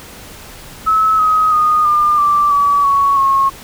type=tone with pitch steps; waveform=sine; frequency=1295 / 1263.2 / 1232.2 / 1202 / 1172.5 / 1143.8 / 1115.7 / 1088.3 Hz; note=E6 / D#6 / D#6 / D6 / D6 / D6 / C#6 / C#6; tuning=-31 / +26 / -17 / +40 / -3 / -46 / +11 / -32 cents; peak=-9 dBFS; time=0.86-3.5 s; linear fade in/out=20 ms; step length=330 ms; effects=pink hiss -35 dBFS RMS until 3.63 s